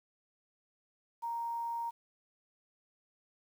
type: tone with quantisation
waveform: sine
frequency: 932.3 Hz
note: A#5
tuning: in tune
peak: -34 dBFS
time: 1.22-1.91 s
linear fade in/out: 20 ms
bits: 10
effects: none